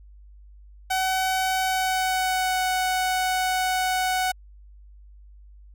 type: tone with pitch glide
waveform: sawtooth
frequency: 754 to 743.2 Hz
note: F#5 to F#5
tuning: +32 to +7 cents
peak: -18 dBFS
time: 0.9-4.32 s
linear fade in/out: 10 ms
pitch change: -25 cents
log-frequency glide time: 1.61-2.62 s
effects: added 50 Hz sine -45 dBFS peak until 5.74 s